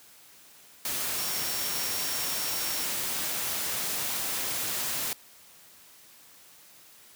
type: tone in noise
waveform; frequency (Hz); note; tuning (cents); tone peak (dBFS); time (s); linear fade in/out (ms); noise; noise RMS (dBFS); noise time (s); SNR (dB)
sine; 5540; F8; -15; -37; 1.18-2.85; 2; white; -31; 0.85-5.13; -9
effects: white hiss -54 dBFS RMS until 7.15 s + high-pass 80 Hz 12 dB/octave

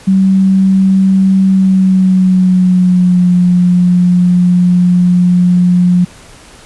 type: tone with pitch glide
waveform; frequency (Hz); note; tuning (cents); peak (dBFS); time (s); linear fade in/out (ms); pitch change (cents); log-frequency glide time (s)
sine; 191.2 to 178.4; G3 to F3; -43 to +37; -5; 0.07-6.05; 10; -120; 1.46-3.32
effects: pink hiss -37 dBFS RMS until 6.65 s + resampled to 24000 Hz

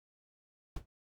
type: noise with exponential decay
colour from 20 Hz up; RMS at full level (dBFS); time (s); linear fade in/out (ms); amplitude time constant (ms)
brown; -33; 0.76-0.86; 5; 21
effects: none

